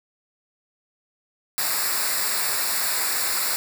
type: noise with comb filter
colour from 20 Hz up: white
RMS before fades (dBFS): -24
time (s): 1.58-3.56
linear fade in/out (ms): 0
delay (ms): 0.32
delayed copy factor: -0.8
effects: none